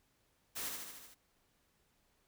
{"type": "noise with echo", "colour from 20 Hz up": "white", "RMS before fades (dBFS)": -41, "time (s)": [0.55, 0.7], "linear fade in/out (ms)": 20, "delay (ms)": 75, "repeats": 6, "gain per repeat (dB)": -3, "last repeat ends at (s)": 1.15, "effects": ["pink hiss -75 dBFS RMS until 2.27 s"]}